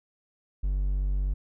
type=tone; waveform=triangle; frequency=48.03 Hz; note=G1; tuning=35 cents flat; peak=-22 dBFS; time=0.63-1.34 s; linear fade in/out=10 ms; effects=none